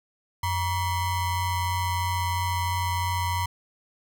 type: ring-modulated tone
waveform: square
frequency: 523.3 Hz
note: C5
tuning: in tune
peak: -22 dBFS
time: 0.43-3.46 s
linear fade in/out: 5 ms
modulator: 433 Hz
effects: none